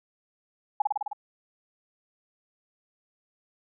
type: tone with echo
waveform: sine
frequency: 830.6 Hz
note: G#5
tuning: in tune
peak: -18 dBFS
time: 0.8-0.82 s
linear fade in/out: 5 ms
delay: 52 ms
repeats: 6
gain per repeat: -2 dB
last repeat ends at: 1.132 s
effects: none